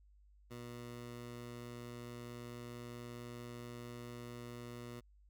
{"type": "tone", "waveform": "15% pulse", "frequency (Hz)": 120.3, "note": "B2", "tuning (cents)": -45, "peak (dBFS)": -40, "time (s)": [0.5, 5.01], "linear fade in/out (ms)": 20, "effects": ["added 50 Hz sine -62 dBFS peak until 5.29 s"]}